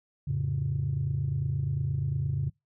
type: chord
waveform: sine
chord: F augmented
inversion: none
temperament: equal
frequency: 87.31 / 110 / 138.59 Hz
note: F2 / A2 / C#3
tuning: 0 / 0 / 0 cents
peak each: -33 / -32 / -27 dBFS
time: 0.27-2.5 s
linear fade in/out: 10 ms
effects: noise-tail reverb RT60 0.2 s tail -26 dB re dry + tanh soft clip ceiling -20 dBFS